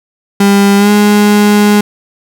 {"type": "tone with pitch glide", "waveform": "35% pulse", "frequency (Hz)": [200, 207.3], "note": ["G3", "G#3"], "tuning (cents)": [35, -3], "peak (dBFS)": -3, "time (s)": [0.4, 1.81], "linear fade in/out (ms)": 5, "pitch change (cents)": 62, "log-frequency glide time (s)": [0.77, 0.9], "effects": []}